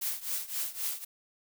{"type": "noise with tremolo", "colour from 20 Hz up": "blue", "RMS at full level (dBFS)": -31, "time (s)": [0.01, 1.05], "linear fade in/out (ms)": 10, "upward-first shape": "triangle", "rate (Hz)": 3.8, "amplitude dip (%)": 90, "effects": []}